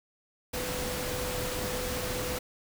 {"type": "tone in noise", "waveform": "sine", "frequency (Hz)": 500, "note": "B4", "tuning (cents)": 21, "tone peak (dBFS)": -36, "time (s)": [0.53, 2.39], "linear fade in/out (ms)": 10, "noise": "pink", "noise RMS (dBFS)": -34, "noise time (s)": [0.53, 2.39], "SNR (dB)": -5, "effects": []}